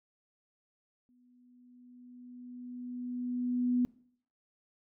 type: tone with exponential growth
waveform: sine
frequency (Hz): 246.9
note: B3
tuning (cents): 0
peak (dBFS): -24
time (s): 1.09-3.85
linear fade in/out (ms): 0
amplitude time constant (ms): 600
effects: noise-tail reverb RT60 0.6 s tail -23 dB re dry